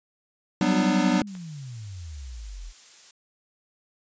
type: chord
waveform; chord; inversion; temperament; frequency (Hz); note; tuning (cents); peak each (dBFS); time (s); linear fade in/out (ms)
square; G major seventh; third; equal with one note detuned; 185 / 196 / 246.9 / 299.8; F#3 / G3 / B3 / D4; 0 / 0 / 0 / +36; -26; 0.61-1.22; 2
type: exponential sweep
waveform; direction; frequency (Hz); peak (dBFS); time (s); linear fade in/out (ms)
sine; down; 399.2 to 38.23; -35; 0.68-2.73; 50
type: noise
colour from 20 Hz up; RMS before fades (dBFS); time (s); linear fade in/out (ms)
blue; -45; 1.27-3.11; 2
type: clicks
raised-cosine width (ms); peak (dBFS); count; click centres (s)
0.3; -30 / -40; 2; 1.352 / 1.369
effects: resampled to 16000 Hz